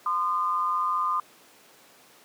sine tone pair together, 1033 / 1217.9 Hz, C6 / D#6, -22 / -37 cents, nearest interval minor third, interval 285 cents, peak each -27 / -25 dBFS, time 0.06-1.2 s, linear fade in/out 2 ms, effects pink hiss -54 dBFS RMS until 2.24 s + high-pass 300 Hz 12 dB/octave

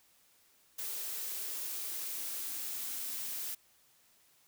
blue noise with high-pass filter sweep, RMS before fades -39 dBFS, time 0.78-3.55 s, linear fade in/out 10 ms, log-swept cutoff 420 to 230 Hz, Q 3.4, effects white hiss -67 dBFS RMS until 4.47 s

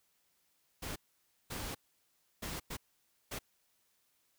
pink noise bursts at uneven times, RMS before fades -41 dBFS, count 5, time 0.82-0.96 / 1.5-1.75 / 2.42-2.6 / 2.7-2.77 / 3.31-3.39 s, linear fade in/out 10 ms, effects white hiss -75 dBFS RMS until 4.38 s

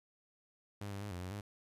sawtooth tone with pitch steps, 101.6 / 99.2 / 102.9 / 89 / 91.5 / 102.8 Hz, G#2 / G2 / G#2 / F2 / F#2 / G#2, -38 / +21 / -16 / +33 / -19 / -17 cents, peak -37 dBFS, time 0.81-1.41 s, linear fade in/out 5 ms, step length 100 ms, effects resampled to 32000 Hz + 13-bit

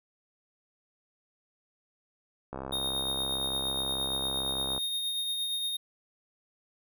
click train, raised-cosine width 1 ms, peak -23 dBFS, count 151, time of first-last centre 2.53-4.779 s, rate 66.7 Hz
square tone with tremolo, 3700 Hz, A#7, 14 cents flat, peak -29 dBFS, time 2.72-5.77 s, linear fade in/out 10 ms, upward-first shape triangle, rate 8.6 Hz, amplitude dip 35%
effects none

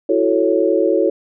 sine chord, F# minor seventh, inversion third, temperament equal, 329.6 / 370 / 440 / 554.4 Hz, E4 / F#4 / A4 / C#5, 0 / 0 / 0 / 0 cents, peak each -18 dBFS, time 0.09-1.1 s, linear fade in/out 5 ms, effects none

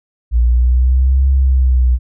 sine exponential two-way sweep, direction up then down, 58.27 to 67.4 to 61.1 Hz, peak -8 dBFS, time 0.31-1.99 s, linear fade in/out 50 ms, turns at 1.29 s, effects none

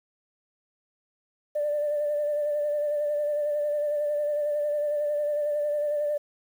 sine tone with vibrato, 591 Hz, D5, 11 cents sharp, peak -23 dBFS, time 1.55-6.18 s, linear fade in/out 10 ms, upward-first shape sine, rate 11 Hz, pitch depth 28 cents each way, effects tanh soft clip ceiling -19 dBFS + 9-bit

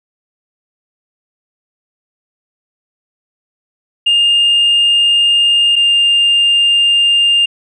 sine tone pair in turn, 2819 / 2806 Hz, F7 / F7, +16 / +8 cents, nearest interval unison, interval 8 cents, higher first, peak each -6 dBFS, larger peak neither, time 4.06-5.76 / 5.76-7.46 s, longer neither, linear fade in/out 10 ms, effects tanh soft clip ceiling -5 dBFS

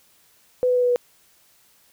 sine tone with pitch steps, 501 / 497.8 / 494.7 / 491.5 / 488.4 Hz, B4 / B4 / B4 / B4 / B4, +25 / +14 / +3 / -8 / -19 cents, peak -16 dBFS, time 0.63-0.96 s, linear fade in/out 0 ms, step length 66 ms, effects white hiss -58 dBFS RMS until 1.92 s

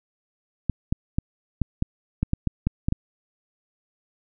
clicks, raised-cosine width 5 ms, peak -9 dBFS, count 11, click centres 0.697 / 0.925 / 1.185 / 1.617 / 1.824 / 2.23 / 2.334 / 2.473 / 2.67 / 2.885 / 2.924 s, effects none

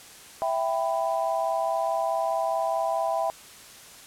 sine chord, E minor, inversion none, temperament equal with one note detuned, 659.3 / 784 / 995.2 Hz, E5 / G5 / B5, 0 / 0 / +13 cents, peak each -26 / -28 / -31 dBFS, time 0.42-3.3 s, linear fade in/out 0 ms, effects white hiss -47 dBFS RMS until 4.06 s + low-pass 11000 Hz 12 dB/octave

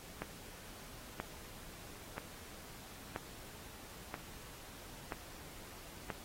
click train, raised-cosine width 0.5 ms, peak -24 dBFS, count 7, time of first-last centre 0.22-6.102 s, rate 1.02 Hz, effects pink hiss -53 dBFS RMS until 6.24 s + AAC 48 kbps

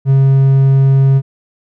triangle tone, 135.5 Hz, C#3, 39 cents flat, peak -4 dBFS, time 0.05-1.22 s, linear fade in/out 50 ms, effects none

